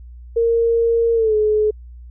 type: tone with pitch glide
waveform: sine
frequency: 462.5 to 426.6 Hz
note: A#4 to G#4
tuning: -14 to +46 cents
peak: -13 dBFS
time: 0.36-1.71 s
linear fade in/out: 10 ms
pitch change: -140 cents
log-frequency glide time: 1.14-1.35 s
effects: added 60 Hz sine -35 dBFS peak until 2.1 s